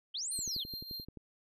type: linear two-way sweep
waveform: sine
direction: up then down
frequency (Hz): 2931 to 9320 to 2931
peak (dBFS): -35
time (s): 0.14-0.64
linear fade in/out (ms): 10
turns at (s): 0.32
type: tone with tremolo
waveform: square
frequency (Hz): 4186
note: C8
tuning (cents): 0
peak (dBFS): -39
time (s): 0.31-1.05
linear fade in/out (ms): 10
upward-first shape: triangle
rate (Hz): 5.1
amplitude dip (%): 65
type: click train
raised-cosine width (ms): 3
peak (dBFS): -34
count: 10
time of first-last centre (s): 0.39-1.173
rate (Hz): 11.5
effects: none